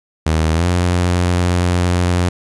sawtooth tone with pitch glide, 79.5 to 88.72 Hz, D#2 to F2, +38 to +28 cents, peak -9 dBFS, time 0.26-2.29 s, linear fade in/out 5 ms, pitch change +190 cents, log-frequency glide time 0.53-0.66 s, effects resampled to 24000 Hz + 8-bit

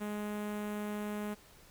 sawtooth tone with notch filter, 208.7 Hz, G#3, 9 cents sharp, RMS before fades -38 dBFS, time 0-1.35 s, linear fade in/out 20 ms, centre 4800 Hz, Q 0.73, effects pink hiss -59 dBFS RMS until 1.7 s

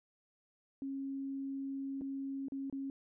sine tone with dropouts, 272.5 Hz, C#4, 29 cents flat, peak -37 dBFS, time 0.82-2.9 s, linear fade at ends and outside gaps 1 ms, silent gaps 2.011-2.017 / 2.484-2.521 / 2.699-2.726 s, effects none

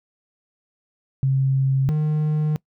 sine / triangle tone pair in turn, 134.3 / 152.72 Hz, C3 / D#3, +46 / -32 cents, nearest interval major second, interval 222 cents, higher second, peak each -16 dBFS, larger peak neither, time 1.23-1.89 / 1.89-2.56 s, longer second, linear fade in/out 0 ms, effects noise-tail reverb RT60 0.1 s tail -23 dB re dry

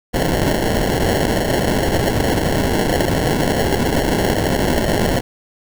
white noise with sample-and-hold, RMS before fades -17 dBFS, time 0.13-5.21 s, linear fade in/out 20 ms, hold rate 1225 Hz, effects none

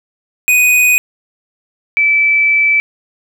square / sine tone pair in turn, 2489 / 2314 Hz, D#7 / D7, 0 / -26 cents, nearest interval minor second, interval 126 cents, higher first, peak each -8 dBFS, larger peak neither, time 0.48-0.98 / 1.97-2.8 s, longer second, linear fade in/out 0 ms, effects none

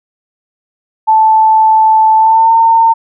sine tone with pitch glide, 877 to 908.5 Hz, A5 to A#5, -6 to -45 cents, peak -4 dBFS, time 1.07-2.94 s, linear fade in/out 20 ms, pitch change +61 cents, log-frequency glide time 2.16-2.52 s, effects none

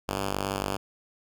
5% pulse ring-modulated tone, 98 Hz, G2, in tune, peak -14 dBFS, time 0.08-0.77 s, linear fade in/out 10 ms, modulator 23.6 Hz, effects none

